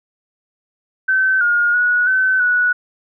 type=tone with pitch steps; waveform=sine; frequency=1535 / 1426 / 1461 / 1524 / 1470 Hz; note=G6 / F6 / F#6 / G6 / F#6; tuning=-37 / +36 / -22 / -49 / -12 cents; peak=-12 dBFS; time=1.08-2.73 s; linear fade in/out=10 ms; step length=330 ms; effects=none